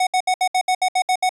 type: tone bursts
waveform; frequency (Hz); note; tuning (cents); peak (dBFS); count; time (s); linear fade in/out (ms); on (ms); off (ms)
square; 740; F#5; 0; -16; 10; 0-1.293; 5; 69; 67
effects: resampled to 24000 Hz